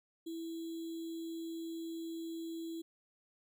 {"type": "tone with sample-and-hold", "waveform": "sine", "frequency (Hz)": 329.6, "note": "E4", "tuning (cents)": 0, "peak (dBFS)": -39, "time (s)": [0.26, 2.82], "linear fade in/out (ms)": 10, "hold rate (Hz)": 3675, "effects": []}